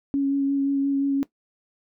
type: tone with vibrato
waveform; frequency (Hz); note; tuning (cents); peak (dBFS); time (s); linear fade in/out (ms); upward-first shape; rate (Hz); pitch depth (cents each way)
sine; 277.2; C#4; 0; -19; 0.14-1.23; 0; sine; 5.7; 14
effects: noise-tail reverb RT60 0.1 s tail -17 dB re dry